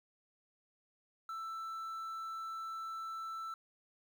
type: tone with quantisation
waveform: triangle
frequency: 1327 Hz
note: E6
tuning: 11 cents sharp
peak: -38 dBFS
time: 1.29-3.54 s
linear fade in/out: 2 ms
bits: 11
effects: none